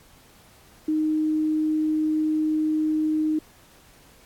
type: tone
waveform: sine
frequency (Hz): 310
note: D#4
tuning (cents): -6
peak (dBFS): -20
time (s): 0.88-3.39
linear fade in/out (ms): 5
effects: pink hiss -54 dBFS RMS until 4.25 s + AAC 64 kbps